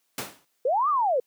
pink noise with exponential decay, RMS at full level -27 dBFS, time 0.18-0.45 s, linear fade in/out 2 ms, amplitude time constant 57 ms
sine linear two-way sweep, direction up then down, 466.1 to 1244.5 to 466.1 Hz, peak -20 dBFS, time 0.65-1.2 s, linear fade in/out 5 ms, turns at 0.89 s
effects white hiss -72 dBFS RMS until 1.26 s + high-pass 200 Hz 12 dB/octave

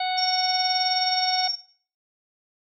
harmonic tone, 740 Hz, F#5, in tune, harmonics 1 / 2 / 3 / 4 / 5 / 6, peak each -24 / -38 / -34 / -40 / -33 / -35 dBFS, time 0-1.48 s, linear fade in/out 5 ms
sine tone with tremolo, 5500 Hz, F8, 27 cents flat, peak -20 dBFS, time 0.17-1.56 s, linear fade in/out 20 ms, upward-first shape sine, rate 19 Hz, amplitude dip 70%
effects noise-tail reverb RT60 0.5 s tail -19 dB re dry

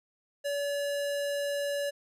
square tone, 571 Hz, D5, 49 cents flat, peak -30 dBFS, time 0.44-1.91 s, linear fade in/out 20 ms, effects resampled to 32000 Hz

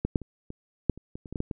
clicks, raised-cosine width 3 ms, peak -13 / -10 / -27 / -25 / -8 / -30 / -24 / -29 / -24 / -18 / -15 / -19 dBFS, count 12, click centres 0.05 / 0.158 / 0.217 / 0.504 / 0.897 / 0.976 / 1.155 / 1.258 / 1.326 / 1.358 / 1.404 / 1.512 s, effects none

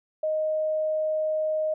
sine tone, 622.3 Hz, D#5, in tune, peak -23 dBFS, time 0.23-1.74 s, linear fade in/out 5 ms, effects none

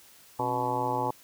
harmonic tone with a mistuned harmonic, 123.4 Hz, B2, 1 cent flat, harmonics 1 / 2 / 3 / 4 / 5 / 6 / 7 / 8 / 9, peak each -37 / -37 / -37 / -35 / -38 / -40 / -29 / -35 / -39 dBFS, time 0.39-1.11 s, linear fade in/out 5 ms, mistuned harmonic 2, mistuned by +150 cents, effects white hiss -55 dBFS RMS until 1.23 s

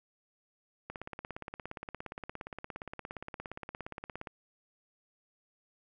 click train, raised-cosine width 0.5 ms, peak -25 dBFS, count 59, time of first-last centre 0.9-4.272 s, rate 17.2 Hz, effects none

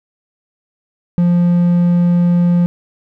triangle tone, 174.61 Hz, F3, in tune, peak -7 dBFS, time 1.18-2.66 s, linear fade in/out 0 ms, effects none

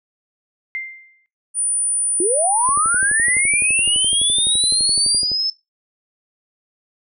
sine tone with exponential decay, 2093 Hz, C7, in tune, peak -21 dBFS, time 0.75-1.26 s, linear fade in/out 0 ms, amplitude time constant 110 ms
sine tone, 9420 Hz, D9, 4 cents sharp, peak -17 dBFS, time 1.54-5.24 s, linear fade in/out 50 ms
sine linear sweep, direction up, 326.3 to 5274 Hz, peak -17 dBFS, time 2.2-5.5 s, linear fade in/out 2 ms
click train, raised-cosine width 2 ms, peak -20 dBFS, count 32, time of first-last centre 2.69-5.317 s, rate 11.8 Hz
effects noise-tail reverb RT60 0.2 s tail -17 dB re dry

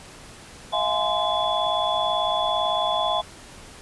sine tone cluster, 644 / 702 / 843 / 1035 / 3425 Hz, E5 / F5 / G#5 / C6 / A7, -41 / +9 / +26 / -19 / -47 cents, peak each -27 dBFS, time 0.72-3.22 s, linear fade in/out 20 ms, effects pink hiss -44 dBFS RMS until 3.81 s + resampled to 24000 Hz

